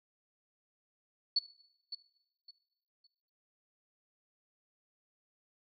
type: tone with echo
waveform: sine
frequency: 4435 Hz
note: C#8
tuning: in tune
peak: -25 dBFS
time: 1.36-1.39 s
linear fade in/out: 5 ms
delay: 560 ms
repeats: 3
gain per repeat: -12 dB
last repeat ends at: 3.07 s
effects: noise-tail reverb RT60 0.9 s tail -18 dB re dry